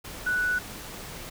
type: tone in noise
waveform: sine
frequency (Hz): 1480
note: F#6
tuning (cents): 0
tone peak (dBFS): -23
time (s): 0.26-0.59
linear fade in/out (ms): 10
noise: pink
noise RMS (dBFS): -40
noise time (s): 0.04-1.3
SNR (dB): +14
effects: none